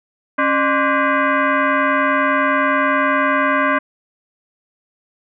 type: tone with frequency modulation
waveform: sine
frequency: 274.9 Hz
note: C#4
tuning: 14 cents flat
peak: -13 dBFS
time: 0.38-3.79 s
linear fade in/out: 10 ms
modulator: 440 Hz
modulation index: 3.8
effects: none